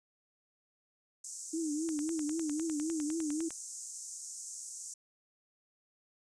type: band-pass noise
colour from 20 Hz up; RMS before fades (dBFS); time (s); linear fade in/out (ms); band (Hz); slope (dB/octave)
pink; -45; 1.24-4.94; 5; 6200 to 8600; 48
type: tone with vibrato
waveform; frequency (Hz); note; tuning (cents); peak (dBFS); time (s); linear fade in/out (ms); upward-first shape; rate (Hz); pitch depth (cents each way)
sine; 311.1; D#4; 0; -32; 1.53-3.49; 10; triangle; 3.8; 130
type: click train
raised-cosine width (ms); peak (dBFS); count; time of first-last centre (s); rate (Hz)
0.3; -30; 17; 1.89-3.506; 9.9
effects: none